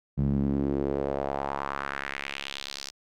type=tone with band-pass filter sweep; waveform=sawtooth; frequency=69.4 Hz; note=C#2; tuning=3 cents sharp; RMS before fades=-30 dBFS; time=0.17-2.91 s; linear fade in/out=20 ms; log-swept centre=160 to 5400 Hz; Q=2.4; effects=none